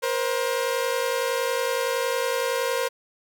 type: tone pair together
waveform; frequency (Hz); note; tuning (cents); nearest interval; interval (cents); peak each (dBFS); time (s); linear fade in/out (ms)
sawtooth; 475.9 / 526.7; A#4 / C5; +36 / +11; major second; 175; -22; 0.02-2.89; 20
effects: none